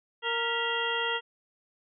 harmonic tone with a mistuned harmonic, 464.1 Hz, A#4, 8 cents flat, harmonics 1 / 2 / 3 / 4 / 6 / 7, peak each -34 / -34 / -34 / -34 / -34 / -34 dBFS, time 0.22-1.21 s, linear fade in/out 50 ms, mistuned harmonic 4, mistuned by +77 cents, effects none

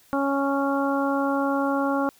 harmonic tone, 277.2 Hz, C#4, in tune, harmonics 1 / 2 / 3 / 4 / 5, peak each -24 / -27 / -29 / -30 / -31 dBFS, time 0.13-2.09 s, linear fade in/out 0 ms, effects white hiss -57 dBFS RMS until 2.19 s

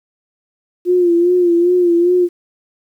sine tone with vibrato, 350.7 Hz, F4, 7 cents sharp, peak -9 dBFS, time 0.85-2.29 s, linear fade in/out 50 ms, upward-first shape sine, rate 2.5 Hz, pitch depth 55 cents each way, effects 8-bit

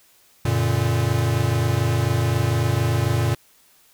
square chord, Gb augmented, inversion none, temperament equal with one note detuned, 92.5 / 116.54 / 143.64 Hz, Gb2 / Bb2 / D3, 0 / 0 / -38 cents, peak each -25 / -21 / -26 dBFS, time 0.45-3.35 s, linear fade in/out 5 ms, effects white hiss -56 dBFS RMS until 3.93 s

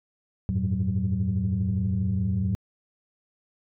sine tone cluster, 87.2 / 99.8 / 112.1 / 188.1 Hz, F2 / G2 / A2 / F#3, -2 / +32 / +33 / +29 cents, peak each -28 / -28 / -28 / -26 dBFS, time 0.49-2.55 s, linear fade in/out 0 ms, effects tanh soft clip ceiling -16 dBFS

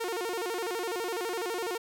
sawtooth tone with vibrato, 406.5 Hz, G#4, 37 cents flat, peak -27 dBFS, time 0-1.78 s, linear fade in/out 10 ms, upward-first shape square, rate 12 Hz, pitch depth 210 cents each way, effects none

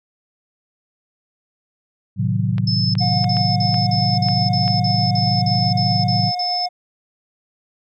sine chord, A diminished seventh, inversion none, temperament equal, 110 / 130.81 / 155.56 / 185 Hz, A2 / C3 / Eb3 / Gb3, 0 / 0 / 0 / 0 cents, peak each -20 / -22 / -25 / -22 dBFS, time 2.16-6.32 s, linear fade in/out 50 ms
clicks, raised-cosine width 0.3 ms, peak -16 dBFS, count 7, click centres 2.582 / 2.953 / 3.243 / 3.369 / 3.743 / 4.286 / 4.679 s
sine tone bursts, 5240 Hz, E8, 11 cents flat, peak -20 dBFS, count 13, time 2.67-6.66 s, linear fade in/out 5 ms, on 270 ms, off 40 ms
triangle tone with tremolo, 720 Hz, F#5, 47 cents flat, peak -19 dBFS, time 3-6.69 s, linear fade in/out 20 ms, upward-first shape triangle, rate 8 Hz, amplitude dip 25%
effects none

